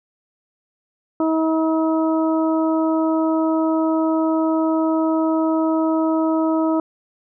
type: harmonic tone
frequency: 320 Hz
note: D#4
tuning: 49 cents sharp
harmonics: 1 / 2 / 3 / 4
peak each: -17 / -23 / -27 / -29 dBFS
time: 1.2-6.8 s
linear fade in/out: 2 ms
effects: none